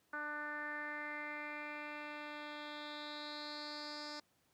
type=tone with low-pass filter sweep; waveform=10% pulse; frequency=297.4 Hz; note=D4; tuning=22 cents sharp; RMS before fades=-45 dBFS; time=0.13-4.2 s; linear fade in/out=5 ms; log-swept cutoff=1500 to 5300 Hz; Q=5.4; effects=pink hiss -75 dBFS RMS until 4.53 s + high-pass 100 Hz 12 dB/octave